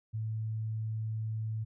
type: tone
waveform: sine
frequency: 110 Hz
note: A2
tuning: in tune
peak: -32 dBFS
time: 0.13-1.65 s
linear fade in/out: 20 ms
effects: none